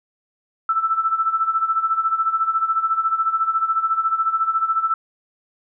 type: tone with tremolo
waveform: sine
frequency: 1323 Hz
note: E6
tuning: 6 cents sharp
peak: -14 dBFS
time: 0.69-4.94 s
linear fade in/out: 2 ms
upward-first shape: sine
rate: 14 Hz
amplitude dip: 75%
effects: none